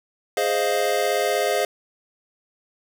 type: chord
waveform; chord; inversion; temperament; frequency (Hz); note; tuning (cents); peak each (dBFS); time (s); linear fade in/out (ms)
square; F minor seventh; first; equal; 415.3 / 523.3 / 622.3 / 698.5; Ab4 / C5 / Eb5 / F5; 0 / 0 / 0 / 0; -26; 0.37-1.65; 2
effects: none

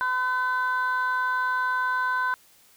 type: tone pair together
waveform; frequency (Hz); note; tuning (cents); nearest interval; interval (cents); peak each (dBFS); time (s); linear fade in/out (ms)
sine; 1013.1 / 1518; B5 / F#6; +44 / +44; perfect fifth; 700; -24; 0.01-2.34; 0
effects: tanh soft clip ceiling -18 dBFS + white hiss -57 dBFS RMS until 2.76 s

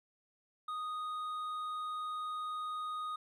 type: tone with hard clipping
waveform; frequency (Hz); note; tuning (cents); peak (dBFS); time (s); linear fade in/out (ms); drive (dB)
triangle; 1242; D#6; -3; -38; 0.68-3.16; 5; 8
effects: none

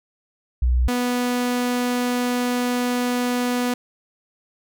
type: tone pair in turn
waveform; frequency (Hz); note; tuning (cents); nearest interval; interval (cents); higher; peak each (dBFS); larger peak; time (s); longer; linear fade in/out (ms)
sine / sawtooth; 61.74 / 246; B1 / B3; 0 / -7; 2 octaves; 2393; second; -15 / -16; first; 0.62-0.88 / 0.88-3.74; second; 5
effects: none

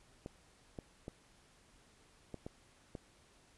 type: clicks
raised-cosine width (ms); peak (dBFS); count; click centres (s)
2; -30; 6; 0.261 / 0.788 / 1.081 / 2.343 / 2.465 / 2.952
effects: pink hiss -66 dBFS RMS until 3.57 s + resampled to 24000 Hz

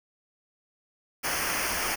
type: noise with comb filter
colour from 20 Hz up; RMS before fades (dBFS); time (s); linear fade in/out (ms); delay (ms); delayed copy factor
pink; -29; 1.23-1.96; 20; 0.26; -0.8
effects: none

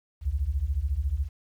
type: beating tone pair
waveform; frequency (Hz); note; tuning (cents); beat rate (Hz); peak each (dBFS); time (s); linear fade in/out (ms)
sine; 61.9 / 75.9; B1 / D#2; +5 / -42; 14; -28 / -27; 0.21-1.29; 50
effects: 10-bit

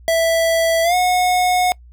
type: tone with pitch glide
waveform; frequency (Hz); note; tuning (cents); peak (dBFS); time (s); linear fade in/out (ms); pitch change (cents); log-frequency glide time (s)
square; 659.3 to 727.3; E5 to F#5; 0 to -30; -14; 0.08-1.72; 0; +170; 0.83-0.95
effects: noise-tail reverb RT60 0.1 s tail -24 dB re dry + added 60 Hz sine -40 dBFS peak until 1.92 s

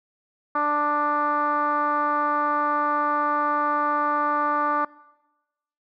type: tone with low-pass filter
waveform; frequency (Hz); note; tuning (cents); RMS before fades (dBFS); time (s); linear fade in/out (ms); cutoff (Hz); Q
10% pulse; 294.7; D4; +6; -23; 0.55-4.85; 5; 1200; 4
effects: noise-tail reverb RT60 1.0 s tail -21 dB re dry

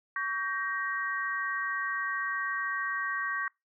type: chord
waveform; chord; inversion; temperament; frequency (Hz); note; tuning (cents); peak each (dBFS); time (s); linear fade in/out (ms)
sine; G diminished; second; just; 1128.9 / 1568 / 1881.6; Db6 / G6 / Bb6; +31 / 0 / +16; -34; 0.16-3.48; 2
effects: noise-tail reverb RT60 0.2 s tail -25 dB re dry

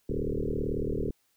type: tone with frequency modulation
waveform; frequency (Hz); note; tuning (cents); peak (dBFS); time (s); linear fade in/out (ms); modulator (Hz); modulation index
sine; 205.2; G#3; -21; -27; 0.09-1.11; 5; 38.2; 6.7
effects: white hiss -71 dBFS RMS until 1.36 s

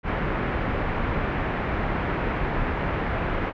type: low-pass noise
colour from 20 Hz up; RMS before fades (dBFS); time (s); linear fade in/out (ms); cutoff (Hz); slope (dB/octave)
pink; -26; 0.03-3.53; 50; 2200; 24
effects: none

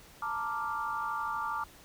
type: chord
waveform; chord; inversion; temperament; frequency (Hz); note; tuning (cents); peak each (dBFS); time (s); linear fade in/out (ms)
sine; Bb major seventh; third; equal; 880 / 932.3 / 1174.7 / 1396.9; A5 / Bb5 / D6 / F6; 0 / 0 / 0 / 0; -38 / -40 / -34 / -39; 0.22-1.64; 5
effects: pink hiss -55 dBFS RMS until 1.84 s

